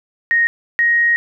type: tone pair in turn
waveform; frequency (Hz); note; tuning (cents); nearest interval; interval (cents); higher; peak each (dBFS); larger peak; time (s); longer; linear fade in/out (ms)
sine; 1864.7 / 1877.7; A#6 / A#6; 0 / +12; unison; 12; second; -11; neither; 0.31-0.47 / 0.79-1.16; second; 0
effects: none